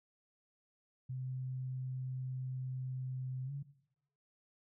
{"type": "tone with pitch glide", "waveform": "sine", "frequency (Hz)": [129.2, 140.89], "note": ["C3", "C#3"], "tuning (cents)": [-21, 28], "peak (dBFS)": -38, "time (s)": [1.09, 3.63], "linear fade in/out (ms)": 10, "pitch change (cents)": 149, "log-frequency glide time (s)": [3.45, 3.52], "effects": ["noise-tail reverb RT60 0.8 s tail -17 dB re dry"]}